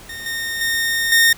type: tone with level steps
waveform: sawtooth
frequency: 1838 Hz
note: A#6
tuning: 25 cents flat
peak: -26 / -19 / -14 / -7 dBFS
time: 0.09-1.33 s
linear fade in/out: 5 ms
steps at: 0.26 / 0.61 / 1.12 s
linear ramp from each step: 2 ms
effects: pink hiss -41 dBFS RMS until 1.37 s